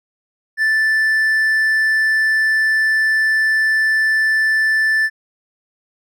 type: tone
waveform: triangle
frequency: 1760 Hz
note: A6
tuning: in tune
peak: -11 dBFS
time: 0.57-5.1 s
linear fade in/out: 50 ms
effects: none